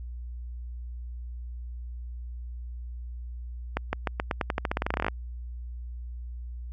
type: accelerating click train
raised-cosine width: 0.5 ms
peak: -11 dBFS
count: 21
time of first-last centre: 3.77-5.083 s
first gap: 160 ms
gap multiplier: 0.89
effects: added 60 Hz sine -35 dBFS peak until 6.72 s